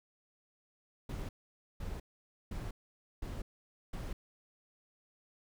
brown noise bursts, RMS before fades -40 dBFS, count 5, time 1.09-4.13 s, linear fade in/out 5 ms, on 200 ms, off 510 ms, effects none

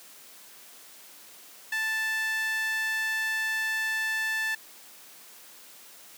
sawtooth tone with high-pass filter, 880 Hz, A5, in tune, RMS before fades -29 dBFS, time 1.72-4.55 s, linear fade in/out 5 ms, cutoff 1800 Hz, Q 3.9, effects white hiss -50 dBFS RMS until 6.17 s + high-pass 200 Hz 12 dB/octave

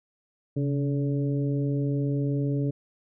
harmonic tone with a mistuned harmonic, 142.6 Hz, C#3, 49 cents sharp, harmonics 1 / 2 / 3 / 4, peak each -25 / -29 / -34 / -40 dBFS, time 0.56-2.71 s, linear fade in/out 10 ms, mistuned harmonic 1, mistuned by -65 cents, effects none

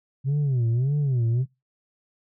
sine tone with vibrato, 130 Hz, C3, 11 cents flat, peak -17 dBFS, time 0.24-1.46 s, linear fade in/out 50 ms, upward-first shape sine, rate 1.7 Hz, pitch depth 220 cents each way, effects noise-tail reverb RT60 0.2 s tail -20 dB re dry + tanh soft clip ceiling -19 dBFS

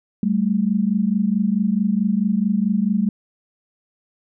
sine tone pair together, 193.51 / 218.1 Hz, G3 / A3, -22 / -15 cents, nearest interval major second, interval 207 cents, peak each -19 dBFS, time 0.23-3.09 s, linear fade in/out 2 ms, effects none

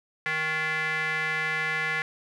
square tone with band-pass filter, 156.7 Hz, D#3, 13 cents sharp, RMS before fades -28 dBFS, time 0.26-2.02 s, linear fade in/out 0 ms, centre 1900 Hz, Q 4.7, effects none

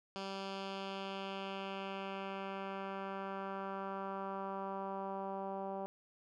10% pulse tone with low-pass filter sweep, 194.4 Hz, G3, 14 cents flat, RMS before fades -42 dBFS, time 0.16-5.86 s, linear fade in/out 0 ms, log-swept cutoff 4600 to 760 Hz, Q 1.8, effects none

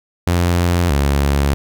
sawtooth tone pair in turn, 87.31 / 70.36 Hz, F2 / C#2, 0 / +26 cents, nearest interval major third, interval 374 cents, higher first, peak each -9 dBFS, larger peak neither, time 0.27-0.9 / 0.9-1.54 s, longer second, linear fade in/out 0 ms, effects none

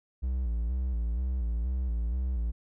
triangle tone with vibrato, 60.3 Hz, B1, 41 cents flat, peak -25 dBFS, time 0.22-2.52 s, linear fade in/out 20 ms, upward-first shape square, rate 2.1 Hz, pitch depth 94 cents each way, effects none

